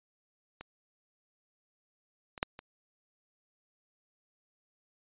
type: clicks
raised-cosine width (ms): 0.3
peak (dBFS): -27 / -28 / -10 / -28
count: 4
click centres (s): 0.61 / 2.378 / 2.429 / 2.591
effects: resampled to 8000 Hz

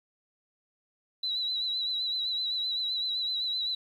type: tone with vibrato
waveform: sine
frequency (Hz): 3951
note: B7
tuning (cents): 0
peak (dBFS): -28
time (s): 1.23-3.75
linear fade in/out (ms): 5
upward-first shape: triangle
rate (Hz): 7.8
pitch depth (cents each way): 57
effects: 10-bit

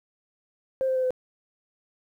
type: tone with pitch steps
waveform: sine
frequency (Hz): 527 / 521.2 / 515.6 / 509.9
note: C5 / C5 / C5 / C5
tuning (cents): +12 / -7 / -26 / -45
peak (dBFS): -21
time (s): 0.81-1.106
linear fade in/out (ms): 0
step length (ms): 74
effects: tanh soft clip ceiling -17 dBFS + 10-bit

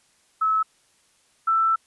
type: tone pair in turn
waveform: sine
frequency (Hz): 1298 / 1328.3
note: E6 / E6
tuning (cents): -27 / +13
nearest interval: unison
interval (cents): 40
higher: second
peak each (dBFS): -18 / -17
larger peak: second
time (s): 0.41-0.63 / 1.47-1.76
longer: second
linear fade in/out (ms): 10
effects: white hiss -62 dBFS RMS until 1.86 s + resampled to 24000 Hz

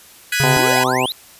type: chord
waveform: sawtooth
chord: G# minor seventh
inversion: third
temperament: equal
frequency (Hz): 1480 / 1661.2 / 1975.5 / 2489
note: F#6 / G#6 / B6 / D#7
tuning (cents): 0 / 0 / 0 / 0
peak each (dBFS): -19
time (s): 0.32-0.84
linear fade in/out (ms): 5
type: tone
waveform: square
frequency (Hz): 138.59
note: C#3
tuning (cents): 0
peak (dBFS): -17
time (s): 0.4-0.57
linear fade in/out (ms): 0
type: harmonic tone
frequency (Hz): 127.8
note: C3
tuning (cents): -40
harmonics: 1 / 2 / 3 / 4 / 5 / 6 / 7 / 8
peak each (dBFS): -27 / -24 / -23 / -25 / -25 / -22 / -24 / -24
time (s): 0.43-1.06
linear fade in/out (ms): 5
type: exponential sweep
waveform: square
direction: up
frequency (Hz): 267.9 to 4164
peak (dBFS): -22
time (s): 0.57-1.12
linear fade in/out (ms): 0
effects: white hiss -44 dBFS RMS until 1.39 s + resampled to 32000 Hz

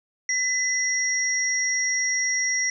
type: tone pair together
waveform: sine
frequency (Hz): 2004 / 5676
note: B6 / F8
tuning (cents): +25 / +27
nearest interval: octave + tritone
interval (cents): 1802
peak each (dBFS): -24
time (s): 0.29-2.7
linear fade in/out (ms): 2
effects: none

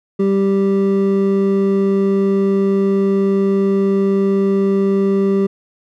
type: tone pair together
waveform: triangle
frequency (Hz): 195.65 / 392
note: G3 / G4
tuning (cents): -3 / 0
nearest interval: octave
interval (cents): 1203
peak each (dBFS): -13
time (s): 0.19-5.47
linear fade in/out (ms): 10
effects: none

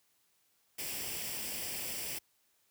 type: noise with comb filter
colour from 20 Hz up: white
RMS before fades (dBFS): -39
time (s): 0.78-2.19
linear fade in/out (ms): 10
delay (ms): 0.38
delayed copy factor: +0.6
effects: white hiss -73 dBFS RMS until 2.7 s + high-pass 60 Hz 12 dB/octave

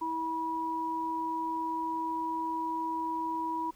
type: tone pair together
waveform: sine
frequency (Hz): 324.4 / 971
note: E4 / B5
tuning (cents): -28 / -30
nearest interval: octave + perfect fifth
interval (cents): 1898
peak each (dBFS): -37 / -31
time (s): 0.01-3.71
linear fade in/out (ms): 10
effects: pink hiss -62 dBFS RMS until 3.75 s

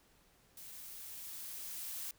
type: noise with level ramp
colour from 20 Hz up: blue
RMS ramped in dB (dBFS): -51 to -42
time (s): 0.57-2.11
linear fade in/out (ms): 2
effects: pink hiss -68 dBFS RMS until 2.18 s

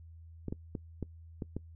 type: clicks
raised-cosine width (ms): 3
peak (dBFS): -23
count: 6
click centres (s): 0.483 / 0.525 / 0.752 / 1.027 / 1.422 / 1.566
effects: noise-tail reverb RT60 0.1 s tail -22 dB re dry + added 82 Hz sine -49 dBFS peak until 1.75 s

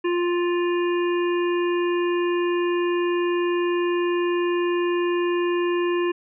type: harmonic tone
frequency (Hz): 350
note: F4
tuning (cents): +4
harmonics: 1 / 3 / 5 / 7 / 8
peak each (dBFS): -20 / -30 / -34 / -37 / -38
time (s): 0.04-6.12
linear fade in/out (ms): 10
effects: none

